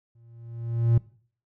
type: tone with exponential growth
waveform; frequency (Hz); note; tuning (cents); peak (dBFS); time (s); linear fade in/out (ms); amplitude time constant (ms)
triangle; 116.54; A#2; 0; -13; 0.15-0.98; 5; 180
effects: noise-tail reverb RT60 0.5 s tail -21 dB re dry